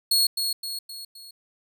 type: tone with echo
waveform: sawtooth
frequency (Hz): 4329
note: C#8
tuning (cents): -42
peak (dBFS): -15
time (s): 0.11-0.27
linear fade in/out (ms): 5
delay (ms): 260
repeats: 4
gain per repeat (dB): -6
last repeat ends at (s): 1.31
effects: none